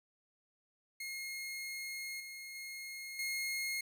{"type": "tone with level steps", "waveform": "sawtooth", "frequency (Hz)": 2150, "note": "C7", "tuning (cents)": 47, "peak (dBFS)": [-37, -42, -40, -32], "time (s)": [1, 3.81], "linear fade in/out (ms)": 5, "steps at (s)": [2.2, 2.55, 3.19], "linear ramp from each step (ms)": 2, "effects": []}